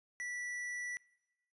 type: tone with tanh clipping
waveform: triangle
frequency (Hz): 1959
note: B6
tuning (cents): -15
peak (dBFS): -40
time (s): 0.2-0.97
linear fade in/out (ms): 0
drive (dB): 15
effects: noise-tail reverb RT60 0.9 s tail -22 dB re dry + resampled to 24000 Hz